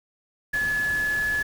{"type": "tone in noise", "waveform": "sine", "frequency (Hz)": 1709, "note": "G#6", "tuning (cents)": 49, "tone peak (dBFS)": -22, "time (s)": [0.53, 1.43], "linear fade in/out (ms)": 10, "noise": "pink", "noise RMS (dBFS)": -37, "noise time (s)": [0.53, 1.43], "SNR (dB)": 12, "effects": []}